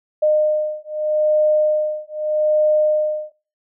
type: beating tone pair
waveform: sine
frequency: 610 / 610.81 Hz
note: D#5 / D#5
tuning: -34 / -32 cents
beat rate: 0.81 Hz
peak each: -18 dBFS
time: 0.22-3.32 s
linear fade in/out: 10 ms
effects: noise-tail reverb RT60 0.4 s tail -22 dB re dry